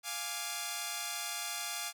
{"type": "chord", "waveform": "5% pulse", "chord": "D diminished", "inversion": "first", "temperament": "equal", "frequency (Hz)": [698.5, 830.6, 1174.7], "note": ["F5", "Ab5", "D6"], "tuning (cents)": [0, 0, 0], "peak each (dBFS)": -29, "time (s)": [0.03, 1.93], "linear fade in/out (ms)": 50, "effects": []}